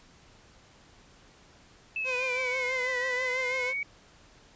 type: exponential two-way sweep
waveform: sine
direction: down then up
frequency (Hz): 2637 to 1932 to 2267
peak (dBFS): -29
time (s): 1.96-3.83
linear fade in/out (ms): 2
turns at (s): 3.01
type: tone with vibrato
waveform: sawtooth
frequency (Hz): 508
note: B4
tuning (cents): +49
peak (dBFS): -28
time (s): 2.04-3.74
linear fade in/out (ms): 50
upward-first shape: triangle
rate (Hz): 6.1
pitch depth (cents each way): 57
effects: pink hiss -57 dBFS RMS until 4.55 s + resampled to 16000 Hz